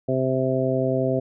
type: harmonic tone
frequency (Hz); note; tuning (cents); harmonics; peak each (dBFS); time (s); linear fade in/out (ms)
130.81; C3; 0; 1 / 2 / 3 / 4 / 5; -26 / -26 / -26 / -26 / -26; 0.08-1.2; 10
effects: none